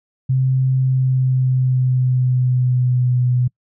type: tone with pitch glide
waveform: sine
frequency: 130.81 to 124.54 Hz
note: C3 to B2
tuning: 0 to +15 cents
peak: -13 dBFS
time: 0.29-3.48 s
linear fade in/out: 10 ms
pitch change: -85 cents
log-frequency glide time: 0.77-3.21 s
effects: noise-tail reverb RT60 0.1 s tail -26 dB re dry